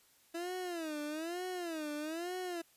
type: tone with vibrato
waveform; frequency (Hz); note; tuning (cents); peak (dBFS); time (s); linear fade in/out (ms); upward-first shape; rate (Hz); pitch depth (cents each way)
30% pulse; 330; E4; +2; -35; 0.34-2.62; 10; sine; 1.1; 190
effects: white hiss -67 dBFS RMS until 2.76 s + resampled to 32000 Hz